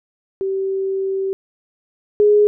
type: tone pair in turn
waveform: sine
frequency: 386 / 416.3 Hz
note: G4 / G#4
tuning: -27 / +4 cents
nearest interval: minor second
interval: 131 cents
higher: second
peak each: -18 / -9 dBFS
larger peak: second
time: 0.41-1.33 / 2.2-2.47 s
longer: first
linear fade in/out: 0 ms
effects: none